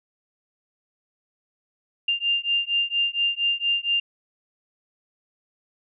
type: beating tone pair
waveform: sine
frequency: 2794 / 2798.3 Hz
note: F7 / F7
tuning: 0 / +3 cents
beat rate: 4.3 Hz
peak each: -24 dBFS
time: 2.08-4 s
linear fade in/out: 5 ms
effects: none